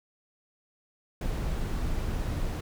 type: noise with ADSR envelope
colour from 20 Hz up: brown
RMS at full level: -27 dBFS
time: 1.21-2.61 s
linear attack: 5 ms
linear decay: 3 ms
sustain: -3 dB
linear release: 9 ms
effects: none